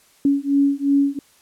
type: beating tone pair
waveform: sine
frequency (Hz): 278.9 / 281.7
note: C#4 / C#4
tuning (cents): +11 / +28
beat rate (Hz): 2.8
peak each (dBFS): -18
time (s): 0.25-1.19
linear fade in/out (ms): 2
effects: white hiss -55 dBFS RMS until 1.41 s + low-pass 12000 Hz 12 dB/octave